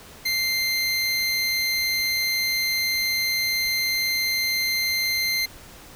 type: tone pair together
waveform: square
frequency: 2093 / 4147 Hz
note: C7 / C8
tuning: 0 / -16 cents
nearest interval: octave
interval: 1184 cents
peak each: -25 dBFS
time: 0.25-5.46 s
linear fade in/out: 10 ms
effects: pink hiss -45 dBFS RMS until 5.95 s